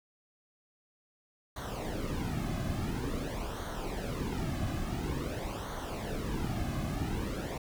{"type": "noise with flanger", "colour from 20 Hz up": "brown", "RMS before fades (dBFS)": -35, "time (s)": [1.56, 7.58], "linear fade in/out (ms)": 5, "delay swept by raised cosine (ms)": [0.39, 2.19], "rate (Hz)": 0.48, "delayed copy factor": -0.7, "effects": []}